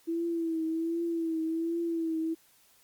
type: tone with vibrato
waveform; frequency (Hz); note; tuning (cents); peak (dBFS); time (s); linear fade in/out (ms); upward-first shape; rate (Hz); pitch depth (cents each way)
sine; 329.6; E4; 0; -28; 0.07-2.35; 20; triangle; 1.3; 55
effects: white hiss -63 dBFS RMS until 2.83 s + Opus 48 kbps